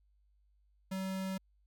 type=tone; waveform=square; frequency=190.1 Hz; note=F#3; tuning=47 cents sharp; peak=-36 dBFS; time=0.91-1.38 s; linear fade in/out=10 ms; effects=added 50 Hz sine -67 dBFS peak until 1.66 s